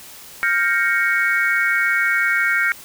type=chord; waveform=sine; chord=G half-diminished seventh; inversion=third; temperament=equal with one note detuned; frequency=1396.9 / 1577.1 / 1864.7 / 2217 Hz; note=F6 / G6 / Bb6 / Db7; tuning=0 / +10 / 0 / 0 cents; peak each=-21 dBFS; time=0.43-2.72 s; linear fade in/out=0 ms; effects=white hiss -40 dBFS RMS until 2.84 s